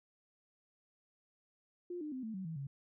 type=tone with pitch steps; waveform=sine; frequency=353.1 / 302.1 / 258.5 / 221.2 / 189.22 / 161.9 / 138.52 Hz; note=F4 / D4 / C4 / A3 / F#3 / E3 / C#3; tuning=+19 / +49 / -21 / +9 / +39 / -31 / -1 cents; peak=-39 dBFS; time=1.9-2.67 s; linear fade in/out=5 ms; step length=110 ms; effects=none